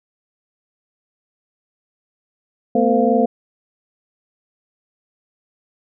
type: tone cluster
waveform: sine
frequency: 223.9 / 248.4 / 450.8 / 513 / 696 Hz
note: A3 / B3 / A4 / C5 / F5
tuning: +30 / +10 / +42 / -34 / -6 cents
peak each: -19 dBFS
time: 2.75-3.26 s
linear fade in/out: 5 ms
effects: none